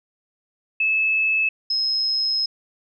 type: tone pair in turn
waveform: sine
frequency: 2605 / 5141 Hz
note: E7 / E8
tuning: -21 / -44 cents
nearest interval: octave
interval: 1177 cents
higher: second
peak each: -17 / -19 dBFS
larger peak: first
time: 0.8-1.49 / 1.7-2.46 s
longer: second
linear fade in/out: 5 ms
effects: none